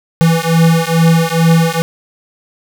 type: beating tone pair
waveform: square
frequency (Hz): 163.9 / 166.2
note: E3 / E3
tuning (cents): -10 / +15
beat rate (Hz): 2.3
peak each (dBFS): -12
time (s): 0.21-1.82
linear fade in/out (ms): 0
effects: none